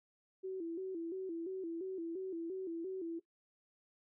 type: tone with vibrato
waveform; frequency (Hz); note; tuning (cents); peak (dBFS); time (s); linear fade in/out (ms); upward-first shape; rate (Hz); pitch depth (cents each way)
sine; 354.5; F4; +26; -38; 0.43-3.2; 20; square; 2.9; 110
effects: noise-tail reverb RT60 0.1 s tail -19 dB re dry